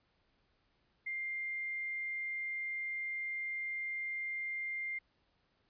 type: tone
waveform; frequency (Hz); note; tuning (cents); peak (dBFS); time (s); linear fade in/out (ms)
sine; 2100; C7; +6; -36; 1.06-4.99; 10
effects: pink hiss -75 dBFS RMS until 5.69 s + resampled to 11025 Hz